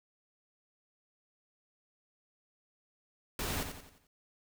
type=noise with echo; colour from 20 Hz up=pink; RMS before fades=-36 dBFS; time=3.39-3.63 s; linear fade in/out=2 ms; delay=88 ms; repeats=5; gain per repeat=-7 dB; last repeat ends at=4.07 s; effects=none